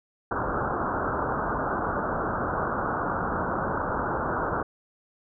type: low-pass noise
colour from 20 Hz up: white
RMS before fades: -28 dBFS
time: 0.31-4.63 s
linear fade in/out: 5 ms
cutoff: 1500 Hz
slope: 96 dB/octave
effects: none